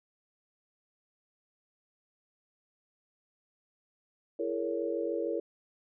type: chord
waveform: sine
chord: A# half-diminished seventh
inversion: second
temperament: just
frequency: 335.6 / 419.5 / 466.2 / 559.4 Hz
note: E4 / G#4 / A#4 / C#5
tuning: +31 / +17 / 0 / +16 cents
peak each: -35 / -37 / -34 / -36 dBFS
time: 4.39-5.4 s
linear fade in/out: 5 ms
effects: none

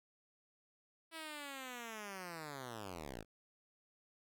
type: linear sweep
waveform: 5% pulse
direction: down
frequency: 329.6 to 47.19 Hz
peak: -34 dBFS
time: 1.11-3.25 s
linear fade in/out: 50 ms
effects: none

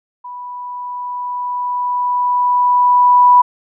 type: tone with level ramp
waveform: sine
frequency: 985 Hz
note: B5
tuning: 5 cents flat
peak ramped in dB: -27 to -4 dBFS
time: 0.24-3.42 s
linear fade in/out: 10 ms
effects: none

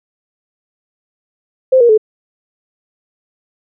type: tone with pitch steps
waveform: sine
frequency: 520 / 474.1 / 432.2 Hz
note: C5 / A#4 / A4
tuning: -11 / +29 / -31 cents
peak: -5 dBFS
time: 1.72-1.978 s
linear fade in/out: 10 ms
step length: 86 ms
effects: none

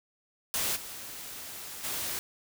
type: noise with level steps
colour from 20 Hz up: white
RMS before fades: -30 / -42 / -34 dBFS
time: 0.54-2.19 s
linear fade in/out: 0 ms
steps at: 0.75 / 1.83 s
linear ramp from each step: 20 ms
effects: none

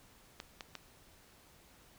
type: clicks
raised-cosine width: 0.2 ms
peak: -25 dBFS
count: 3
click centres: 0.401 / 0.608 / 0.753 s
effects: pink hiss -62 dBFS RMS until 1.98 s

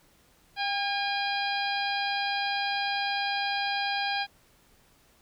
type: harmonic tone with a mistuned harmonic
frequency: 811 Hz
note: G#5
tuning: 41 cents flat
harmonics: 1 / 2 / 3 / 4 / 5 / 6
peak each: -30 / -33 / -35 / -36 / -37 / -38 dBFS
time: 0.56-4.27 s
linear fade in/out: 50 ms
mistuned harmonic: 1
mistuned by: -26 cents
effects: pink hiss -62 dBFS RMS until 5.21 s

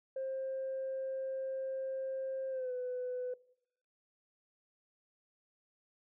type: tone with pitch glide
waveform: sine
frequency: 530 to 500.5 Hz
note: C5 to B4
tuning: +22 to +23 cents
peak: -34 dBFS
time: 0.16-3.34 s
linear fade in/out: 5 ms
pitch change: -99 cents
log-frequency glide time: 2.5-2.72 s
effects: noise-tail reverb RT60 0.7 s tail -21 dB re dry + tanh soft clip ceiling -32 dBFS

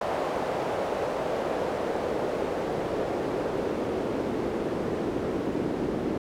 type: noise with band-pass filter sweep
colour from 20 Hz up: pink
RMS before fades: -29 dBFS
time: 0.01-6.18 s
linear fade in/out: 5 ms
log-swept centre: 630 to 320 Hz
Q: 1.9
effects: none

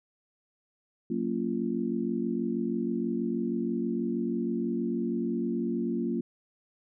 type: chord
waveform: sine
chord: Gb major seventh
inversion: none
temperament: just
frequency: 185 / 231.2 / 277.5 / 346.9 Hz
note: Gb3 / Bb3 / Db4 / F4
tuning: 0 / -14 / +2 / -12 cents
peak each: -35 / -30 / -35 / -33 dBFS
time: 1.1-6.21 s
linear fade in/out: 5 ms
effects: none

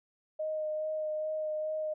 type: tone with vibrato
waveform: sine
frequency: 619 Hz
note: D#5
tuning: 9 cents flat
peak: -31 dBFS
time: 0.39-1.94 s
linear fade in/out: 10 ms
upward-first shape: sine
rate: 2.4 Hz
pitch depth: 13 cents each way
effects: none

